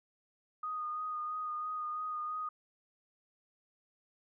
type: tone with vibrato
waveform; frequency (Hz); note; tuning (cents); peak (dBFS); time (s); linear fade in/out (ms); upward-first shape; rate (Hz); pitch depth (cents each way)
sine; 1236; D#6; -12; -35; 0.63-2.49; 5; sine; 3; 19
effects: none